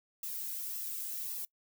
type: noise with flanger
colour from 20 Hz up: violet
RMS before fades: -39 dBFS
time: 0.23-1.45 s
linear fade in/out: 2 ms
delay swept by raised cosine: 1.3 to 2.22 ms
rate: 1.8 Hz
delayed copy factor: -0.7
effects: noise-tail reverb RT60 0.1 s tail -23 dB re dry